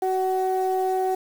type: tone pair together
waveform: sine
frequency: 374.9 / 750.8 Hz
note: F#4 / F#5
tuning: +23 / +25 cents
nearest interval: octave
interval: 1202 cents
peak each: -22 dBFS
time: 0.02-1.15 s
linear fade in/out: 5 ms
effects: tanh soft clip ceiling -16 dBFS + 7-bit